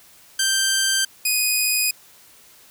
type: tone pair in turn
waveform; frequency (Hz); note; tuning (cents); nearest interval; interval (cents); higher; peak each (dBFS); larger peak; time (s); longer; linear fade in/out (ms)
10% pulse; 1568 / 2489; G6 / D#7; 0 / 0; minor sixth; 800; second; -9; neither; 0.39-1.05 / 1.25-1.91; neither; 5
effects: white hiss -50 dBFS RMS until 2.7 s